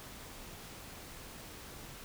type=silence; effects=pink hiss -49 dBFS RMS until 2.04 s